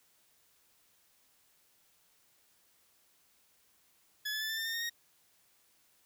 20% pulse tone with pitch steps, 1704 / 1726.8 / 1749.9 / 1773.3 / 1797 / 1821 / 1845.4 / 1870.1 Hz, G#6 / A6 / A6 / A6 / A6 / A#6 / A#6 / A#6, +44 / -33 / -10 / +13 / +36 / -41 / -18 / +5 cents, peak -29 dBFS, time 4.25-4.898 s, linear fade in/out 10 ms, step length 81 ms, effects white hiss -69 dBFS RMS until 6.05 s

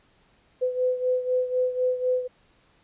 sine beating tone pair, 504 / 508 Hz, B4 / B4, +35 / +49 cents, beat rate 4 Hz, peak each -23 / -28 dBFS, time 0.61-2.28 s, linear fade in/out 20 ms, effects pink hiss -62 dBFS RMS until 2.83 s + resampled to 8000 Hz

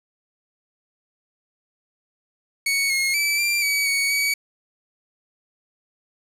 sawtooth tone with pitch steps, 2224 / 2158 / 2312 / 2365 / 2275 / 2235 / 2267 Hz, C#7 / C#7 / D7 / D7 / C#7 / C#7 / C#7, +5 / -47 / -28 / +12 / +44 / +14 / +38 cents, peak -16 dBFS, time 2.66-4.34 s, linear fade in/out 5 ms, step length 240 ms, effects resampled to 32000 Hz + 7-bit

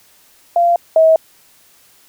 sine tone pair in turn, 690 / 642.4 Hz, F5 / E5, -21 / -45 cents, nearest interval minor second, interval 124 cents, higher first, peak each -9 / -6 dBFS, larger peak second, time 0.56-0.76 / 0.96-1.16 s, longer neither, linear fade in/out 2 ms, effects white hiss -50 dBFS RMS until 2.08 s

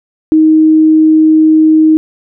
sine tone, 313.9 Hz, D#4, 15 cents sharp, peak -3 dBFS, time 0.32-1.97 s, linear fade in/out 0 ms, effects none

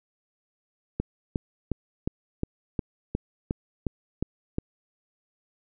click train, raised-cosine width 3 ms, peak -13 dBFS, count 11, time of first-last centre 1-4.584 s, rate 2.79 Hz, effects none

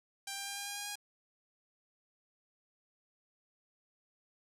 5% pulse tone with pitch steps, 790 / 795 / 800.1 / 805.2 / 810.3 / 815.5 / 820.7 Hz, G5 / G5 / G5 / G5 / G#5 / G#5 / G#5, +13 / +24 / +35 / +46 / -43 / -32 / -21 cents, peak -27 dBFS, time 0.27-0.956 s, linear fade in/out 5 ms, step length 98 ms, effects none

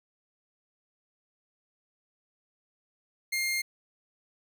sawtooth tone, 2120 Hz, C7, 22 cents sharp, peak -24 dBFS, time 3.32-3.62 s, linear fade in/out 10 ms, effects none

